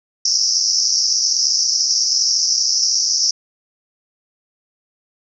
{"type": "band-pass noise", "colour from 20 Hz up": "white", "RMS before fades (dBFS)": -17, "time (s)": [0.25, 3.31], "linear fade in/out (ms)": 5, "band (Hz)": [5100, 5800], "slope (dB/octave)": 96, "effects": []}